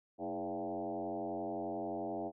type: tone with frequency modulation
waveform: sine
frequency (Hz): 501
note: B4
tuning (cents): +25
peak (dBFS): -36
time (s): 0.18-2.32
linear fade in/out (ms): 50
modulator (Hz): 91.4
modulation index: 3
effects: none